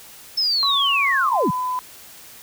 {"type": "linear sweep", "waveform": "sine", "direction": "down", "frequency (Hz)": [5310, 110.5], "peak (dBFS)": -17, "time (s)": [0.37, 1.51], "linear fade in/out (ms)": 10}
{"type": "tone with pitch glide", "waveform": "sine", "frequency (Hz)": [1116, 1005.8], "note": ["C#6", "B5"], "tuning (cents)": [11, 31], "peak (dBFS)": -21, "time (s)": [0.63, 1.79], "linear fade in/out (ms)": 0, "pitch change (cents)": -180, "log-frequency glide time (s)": [1.05, 1.47]}
{"effects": ["white hiss -43 dBFS RMS until 2.42 s"]}